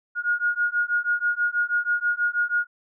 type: beating tone pair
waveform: sine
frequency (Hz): 1432 / 1438.2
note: F6 / F#6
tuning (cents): +43 / -50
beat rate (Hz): 6.2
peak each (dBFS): -24 / -24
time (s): 0.15-2.67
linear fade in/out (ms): 50
effects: none